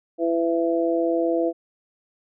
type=harmonic tone; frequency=167.1 Hz; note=E3; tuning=24 cents sharp; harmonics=2 / 3 / 4; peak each=-22 / -24 / -25 dBFS; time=0.18-1.53 s; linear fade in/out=50 ms; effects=none